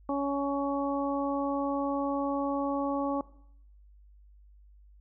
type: harmonic tone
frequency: 280 Hz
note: C#4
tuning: 18 cents sharp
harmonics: 1 / 2 / 3 / 4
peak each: -30 / -33 / -35 / -36 dBFS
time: 0.09-3.21 s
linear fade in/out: 2 ms
effects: noise-tail reverb RT60 0.7 s tail -19 dB re dry + added 50 Hz sine -53 dBFS peak until 5 s